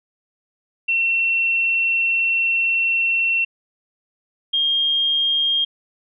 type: tone pair in turn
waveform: sine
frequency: 2711 / 3224 Hz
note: E7 / G7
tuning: +48 / +48 cents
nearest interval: minor third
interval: 300 cents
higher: second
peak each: -16 / -16 dBFS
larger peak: neither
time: 0.88-3.45 / 4.53-5.65 s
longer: first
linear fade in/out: 10 ms
effects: none